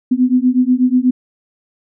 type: beating tone pair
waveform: sine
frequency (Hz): 248.2 / 256.4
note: B3 / C4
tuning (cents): +9 / -35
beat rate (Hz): 8.2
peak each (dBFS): -13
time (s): 0.11-1.11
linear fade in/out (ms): 10
effects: none